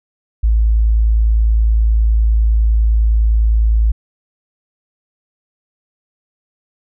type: tone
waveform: sine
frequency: 54.9 Hz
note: A1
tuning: 3 cents flat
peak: -9 dBFS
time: 0.43-3.92 s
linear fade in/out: 10 ms
effects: none